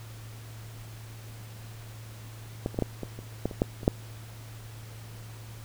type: clicks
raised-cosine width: 2 ms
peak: -15 / -27 / -13 / -12 / -20 / -27 / -13 / -24 / -9 / -26 / -6 dBFS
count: 11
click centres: 2.661 / 2.745 / 2.789 / 2.823 / 3.033 / 3.19 / 3.456 / 3.512 / 3.619 / 3.832 / 3.879 s
effects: added 111 Hz sine -42 dBFS peak until 5.64 s + pink hiss -50 dBFS RMS until 5.64 s